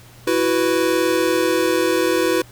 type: chord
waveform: square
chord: E suspended second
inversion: none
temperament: equal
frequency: 329.6 / 370 / 493.9 Hz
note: E4 / F#4 / B4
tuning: 0 / 0 / 0 cents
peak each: -21 dBFS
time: 0.27-2.42 s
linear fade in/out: 5 ms
effects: added 120 Hz sine -44 dBFS peak until 2.51 s + pink hiss -47 dBFS RMS until 2.51 s